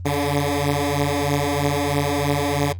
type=beating tone pair; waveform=10% pulse; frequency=141.9 / 145 Hz; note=C#3 / D3; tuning=+41 / -22 cents; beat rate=3.1 Hz; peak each=-14 dBFS; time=0.05-2.73 s; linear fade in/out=10 ms; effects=added 89 Hz sine -29 dBFS peak until 2.79 s + Opus 24 kbps